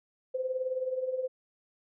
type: tone with tremolo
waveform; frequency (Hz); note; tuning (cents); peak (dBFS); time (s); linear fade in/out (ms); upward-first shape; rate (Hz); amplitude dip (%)
sine; 515; C5; -28; -26; 0.34-1.28; 10; triangle; 19; 75
effects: none